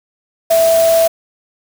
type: tone in noise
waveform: sine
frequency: 659.3 Hz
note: E5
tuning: in tune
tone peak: -8 dBFS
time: 0.5-1.08 s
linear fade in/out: 10 ms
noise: white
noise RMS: -22 dBFS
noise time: 0.5-1.08 s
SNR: +11 dB
effects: none